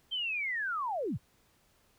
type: linear sweep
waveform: sine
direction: down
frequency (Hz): 3168 to 65.41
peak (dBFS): -31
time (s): 0.11-1.18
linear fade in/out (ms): 20
effects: pink hiss -68 dBFS RMS until 1.98 s